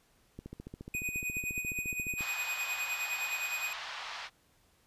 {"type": "click train", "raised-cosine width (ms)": 3, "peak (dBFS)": -30, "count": 27, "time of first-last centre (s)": [0.39, 2.208], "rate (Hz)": 14.3}
{"type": "tone with tremolo", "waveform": "square", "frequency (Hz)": 2489, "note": "D#7", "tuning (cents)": 0, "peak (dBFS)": -32, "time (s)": [0.94, 3.73], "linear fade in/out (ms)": 2, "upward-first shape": "sine", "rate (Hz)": 9.7, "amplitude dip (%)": 60}
{"type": "band-pass noise", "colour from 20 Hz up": "pink", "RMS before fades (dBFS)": -42, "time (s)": [2.17, 4.3], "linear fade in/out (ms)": 50, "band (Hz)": [840, 4800], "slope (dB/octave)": 24}
{"effects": ["pink hiss -68 dBFS RMS until 4.86 s", "resampled to 32000 Hz"]}